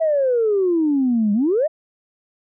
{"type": "exponential two-way sweep", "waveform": "sine", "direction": "down then up", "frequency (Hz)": [661, 200, 661], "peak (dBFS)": -14, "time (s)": [0, 1.68], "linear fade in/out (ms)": 20, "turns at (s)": 1.33, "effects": ["tanh soft clip ceiling -10 dBFS"]}